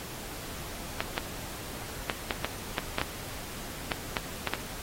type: clicks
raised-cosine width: 0.3 ms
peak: -11 dBFS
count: 12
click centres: 1.005 / 1.179 / 2.098 / 2.308 / 2.446 / 2.782 / 2.984 / 3.015 / 3.918 / 4.168 / 4.473 / 4.536 s
effects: pink hiss -41 dBFS RMS until 4.82 s + AAC 48 kbps